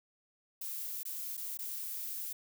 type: noise with dropouts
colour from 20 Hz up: violet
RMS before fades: -40 dBFS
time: 0.61-2.33 s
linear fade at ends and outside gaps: 5 ms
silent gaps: 1.032-1.052 / 1.37-1.375 / 1.574-1.589 s
effects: none